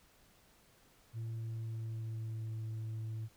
sine tone with pitch glide, 113.6 to 110.75 Hz, A#2 to A2, -44 to +12 cents, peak -35 dBFS, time 1.13-3.29 s, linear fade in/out 50 ms, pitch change -44 cents, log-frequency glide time 1.24-2.59 s, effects tanh soft clip ceiling -37 dBFS + pink hiss -66 dBFS RMS until 3.36 s

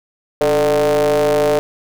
square ring-modulated tone, 77.78 Hz, D#2, in tune, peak -10 dBFS, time 0.41-1.59 s, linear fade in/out 0 ms, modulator 518 Hz, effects none

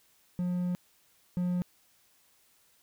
triangle tone pair in turn, 178.5 / 178.5 Hz, F3 / F3, +38 / +38 cents, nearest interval unison, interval 0 cents, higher neither, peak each -26 / -25 dBFS, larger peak second, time 0.39-0.75 / 1.37-1.62 s, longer first, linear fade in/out 0 ms, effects white hiss -66 dBFS RMS until 2.82 s

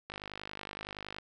click train, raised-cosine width 0.3 ms, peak -24 dBFS, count 56, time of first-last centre 0.1-1.185 s, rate 50.7 Hz, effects none

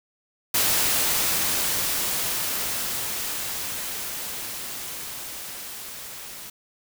white noise with level ramp, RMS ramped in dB -21 to -39 dBFS, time 0.54-6.5 s, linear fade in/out 5 ms, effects none

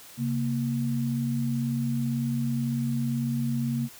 sine tone pair together, 134.75 / 232.8 Hz, C#3 / A#3, -49 / -2 cents, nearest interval major sixth, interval 947 cents, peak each -28 / -27 dBFS, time 0.17-3.89 s, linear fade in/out 50 ms, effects white hiss -48 dBFS RMS until 3.99 s

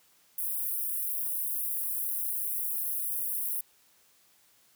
white high-pass noise, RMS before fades -32 dBFS, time 0.38-3.61 s, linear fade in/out 5 ms, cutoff 10000 Hz, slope 48 dB/octave, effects white hiss -64 dBFS RMS until 4.75 s + high-pass 60 Hz 12 dB/octave

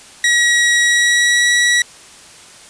sawtooth tone with pitch glide, 1911 to 1932.1 Hz, A#6 to B6, +43 to -38 cents, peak -7 dBFS, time 0.24-1.82 s, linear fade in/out 2 ms, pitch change +19 cents, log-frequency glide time 0.79-1.5 s, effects white hiss -40 dBFS RMS until 2.69 s + resampled to 22050 Hz

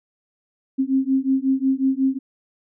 sine beating tone pair, 263.8 / 269.3 Hz, C4 / C#4, +14 / -50 cents, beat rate 5.5 Hz, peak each -20 dBFS, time 0.78-2.19 s, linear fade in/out 20 ms, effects none

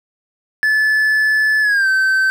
triangle tone with pitch glide, 1733 to 1543.9 Hz, A6 to G6, -27 to -27 cents, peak -10 dBFS, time 0.63-2.3 s, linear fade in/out 0 ms, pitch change -200 cents, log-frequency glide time 1.61-1.88 s, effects none

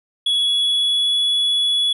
triangle tone with pitch glide, 3371 to 3394 Hz, G#7 to G#7, +25 to +37 cents, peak -14 dBFS, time 0.26-1.93 s, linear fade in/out 5 ms, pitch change +12 cents, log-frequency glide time 0.4-1.19 s, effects resampled to 32000 Hz

